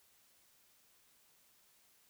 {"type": "silence", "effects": ["white hiss -69 dBFS RMS until 2.09 s"]}